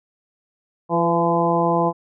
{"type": "harmonic tone with a mistuned harmonic", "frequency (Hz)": 170, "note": "F3", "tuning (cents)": -46, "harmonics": [1, 2, 3, 4, 5, 6], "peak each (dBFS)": [-23, -23, -23, -23, -23, -23], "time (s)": [0.89, 1.93], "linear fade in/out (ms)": 50, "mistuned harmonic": 3, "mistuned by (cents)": -27, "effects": []}